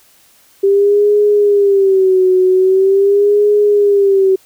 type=tone with vibrato; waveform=sine; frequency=392 Hz; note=G4; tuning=in tune; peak=-7 dBFS; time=0.63-4.36 s; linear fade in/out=10 ms; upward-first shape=sine; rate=0.43 Hz; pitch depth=100 cents each way; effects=white hiss -49 dBFS RMS until 4.45 s